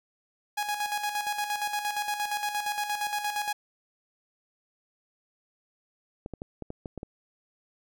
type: tone with tremolo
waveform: sawtooth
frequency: 830.6 Hz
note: G#5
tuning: in tune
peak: -23 dBFS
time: 0.57-3.53 s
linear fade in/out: 10 ms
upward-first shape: square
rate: 8.6 Hz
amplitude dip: 55%
type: clicks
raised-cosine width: 2 ms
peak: -23 dBFS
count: 8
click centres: 6.261 / 6.337 / 6.419 / 6.623 / 6.704 / 6.858 / 6.977 / 7.031 s
effects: none